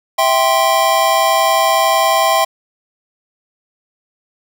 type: chord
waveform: square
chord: C major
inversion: first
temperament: just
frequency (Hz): 654.1 / 784.9 / 1046.5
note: E5 / G5 / C6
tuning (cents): -14 / +2 / 0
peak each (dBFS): -16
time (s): 0.18-2.45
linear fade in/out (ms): 10
effects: none